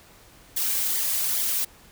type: noise with flanger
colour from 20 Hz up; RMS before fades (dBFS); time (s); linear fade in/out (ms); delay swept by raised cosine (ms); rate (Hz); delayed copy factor
blue; -25; 0.56-1.65; 10; 0.73 to 4.73; 2.4; -0.7
effects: pink hiss -52 dBFS RMS until 1.91 s